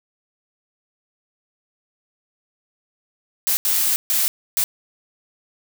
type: noise bursts at uneven times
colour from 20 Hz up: blue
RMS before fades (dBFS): -19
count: 4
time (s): 3.47-3.57 / 3.65-3.96 / 4.1-4.28 / 4.57-4.64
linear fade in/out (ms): 0
effects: none